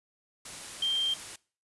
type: tone in noise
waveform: sine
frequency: 3169 Hz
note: G7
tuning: 18 cents sharp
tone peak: -25 dBFS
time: 0.82-1.14 s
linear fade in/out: 5 ms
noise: white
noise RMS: -42 dBFS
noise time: 0.45-1.36 s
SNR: +14 dB
effects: noise-tail reverb RT60 0.4 s tail -22 dB re dry + resampled to 24000 Hz